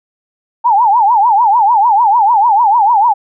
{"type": "tone with vibrato", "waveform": "sine", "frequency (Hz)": 880, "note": "A5", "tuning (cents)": 0, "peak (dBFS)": -6, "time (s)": [0.64, 3.14], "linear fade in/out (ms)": 20, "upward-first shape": "triangle", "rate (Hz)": 6.7, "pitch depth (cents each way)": 230, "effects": []}